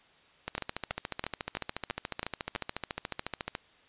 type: two click trains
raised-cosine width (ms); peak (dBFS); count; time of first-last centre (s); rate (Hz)
0.3; -17 / -16; 44 / 7; 0.48-3.551 / 0.58-2.56; 14 / 3.03
effects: white hiss -61 dBFS RMS until 3.88 s + resampled to 8000 Hz